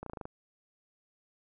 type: slowing click train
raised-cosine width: 1 ms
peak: -26 dBFS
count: 7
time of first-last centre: 0.03-0.254 s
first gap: 33 ms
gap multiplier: 1.05
effects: none